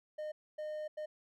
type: tone bursts at uneven times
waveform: triangle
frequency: 611 Hz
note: D#5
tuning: 32 cents flat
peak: -36 dBFS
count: 3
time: 0.18-0.32 / 0.58-0.88 / 0.97-1.06 s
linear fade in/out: 10 ms
effects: none